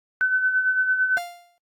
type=tone with tremolo; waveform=sine; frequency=1515 Hz; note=F#6; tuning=40 cents sharp; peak=-16 dBFS; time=0.21-1.18 s; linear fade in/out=0 ms; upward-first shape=sine; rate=8.9 Hz; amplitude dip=55%
type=tone with exponential decay; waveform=45% pulse; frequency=698.5 Hz; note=F5; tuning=in tune; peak=-25 dBFS; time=1.17-1.58 s; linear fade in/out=0 ms; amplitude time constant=88 ms
effects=AAC 64 kbps